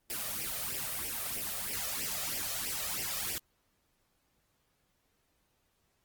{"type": "noise with flanger", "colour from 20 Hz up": "white", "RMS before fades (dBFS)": -36, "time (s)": [0.1, 3.38], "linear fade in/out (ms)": 0, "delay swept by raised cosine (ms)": [0.37, 1.67], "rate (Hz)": 3.1, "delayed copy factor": 0.85, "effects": ["pink hiss -75 dBFS RMS until 6.04 s", "Opus 24 kbps"]}